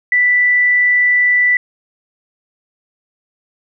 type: tone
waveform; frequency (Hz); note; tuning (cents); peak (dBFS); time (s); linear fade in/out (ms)
sine; 1975.5; B6; 0; -9; 0.12-1.57; 2
effects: none